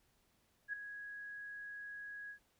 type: tone with ADSR envelope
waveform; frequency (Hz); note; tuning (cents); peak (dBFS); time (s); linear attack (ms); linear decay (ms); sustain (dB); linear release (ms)
sine; 1661.2; G#6; 0; -35; 0.68-2.39; 52; 4; -10; 91
effects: pink hiss -75 dBFS RMS until 2.59 s